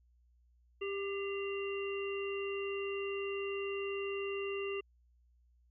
harmonic tone with a mistuned harmonic, 396.1 Hz, G4, 18 cents sharp, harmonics 1 / 3 / 5 / 7, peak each -36 / -47 / -50 / -43 dBFS, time 0.81-4.81 s, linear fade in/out 10 ms, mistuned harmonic 5, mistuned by +44 cents, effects added 60 Hz sine -65 dBFS peak until 5.7 s

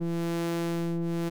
square ring-modulated tone, 84.5 Hz, E2, 43 cents sharp, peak -25 dBFS, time 0-1.3 s, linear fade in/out 20 ms, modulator 253 Hz, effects none

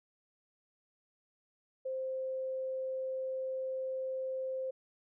sine tone, 523.3 Hz, C5, in tune, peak -34 dBFS, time 1.85-4.71 s, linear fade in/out 10 ms, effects none

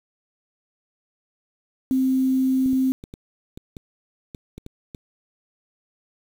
sine tone, 261.6 Hz, C4, in tune, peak -17 dBFS, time 1.91-2.92 s, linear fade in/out 0 ms
clicks, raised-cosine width 3 ms, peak -24 dBFS, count 10, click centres 2.66 / 2.731 / 3.039 / 3.139 / 3.575 / 3.768 / 4.348 / 4.58 / 4.664 / 4.948 s
effects 7-bit

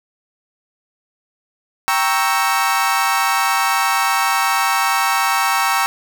30% pulse chord, G diminished seventh, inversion none, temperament equal, 784 / 932.3 / 1108.7 / 1318.5 Hz, G5 / Bb5 / Db6 / Fb6, 0 / 0 / 0 / 0 cents, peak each -18 dBFS, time 1.88-5.86 s, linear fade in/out 0 ms, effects none

